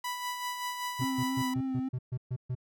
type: tone with tremolo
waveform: sawtooth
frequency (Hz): 987.8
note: B5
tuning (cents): 0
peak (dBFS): -28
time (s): 0.04-1.54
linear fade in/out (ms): 5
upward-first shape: sine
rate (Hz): 5.2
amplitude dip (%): 45
type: tone bursts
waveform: triangle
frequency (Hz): 126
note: B2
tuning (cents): +35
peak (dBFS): -28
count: 9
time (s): 0.99-2.552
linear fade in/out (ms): 10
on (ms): 58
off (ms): 130
type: tone with vibrato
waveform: triangle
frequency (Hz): 261.6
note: C4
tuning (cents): 0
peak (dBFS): -28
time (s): 1.01-1.89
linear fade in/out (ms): 10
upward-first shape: triangle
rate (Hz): 3.6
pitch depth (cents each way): 34
effects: none